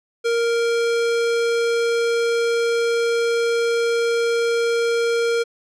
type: tone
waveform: square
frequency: 466.2 Hz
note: A#4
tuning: in tune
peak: -18 dBFS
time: 0.24-5.44 s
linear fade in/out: 20 ms
effects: low-pass 7000 Hz 12 dB/octave